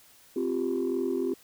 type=chord; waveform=sine; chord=C suspended fourth; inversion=none; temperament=equal; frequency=261.6 / 349.2 / 392 Hz; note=C4 / F4 / G4; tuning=0 / 0 / 0 cents; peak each=-30 / -29 / -29 dBFS; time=0.36-1.34 s; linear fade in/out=5 ms; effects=tanh soft clip ceiling -20 dBFS + white hiss -57 dBFS RMS until 1.43 s